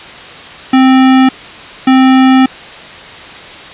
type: tone bursts at uneven times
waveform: square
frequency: 261.6 Hz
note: C4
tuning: in tune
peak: -4 dBFS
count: 2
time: 0.73-1.29 / 1.87-2.46 s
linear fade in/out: 5 ms
effects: white hiss -29 dBFS RMS until 3.73 s + resampled to 8000 Hz